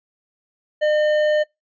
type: tone with hard clipping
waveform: triangle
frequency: 606 Hz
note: D#5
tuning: 46 cents flat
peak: -17 dBFS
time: 0.81-1.44 s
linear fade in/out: 20 ms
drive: 13 dB
effects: noise-tail reverb RT60 0.2 s tail -25 dB re dry + resampled to 16000 Hz